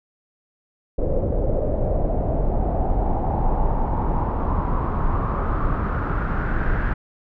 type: noise with low-pass filter sweep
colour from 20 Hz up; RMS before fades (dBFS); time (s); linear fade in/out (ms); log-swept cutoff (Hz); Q
brown; -21; 0.98-6.94; 10; 520 to 1600; 4.4
effects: none